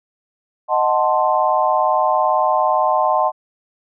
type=chord; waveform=sine; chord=D# diminished seventh; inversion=none; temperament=equal; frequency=622.3 / 740 / 880 / 1046.5 Hz; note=D#5 / F#5 / A5 / C6; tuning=0 / 0 / 0 / 0 cents; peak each=-19 dBFS; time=0.68-3.32 s; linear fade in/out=50 ms; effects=none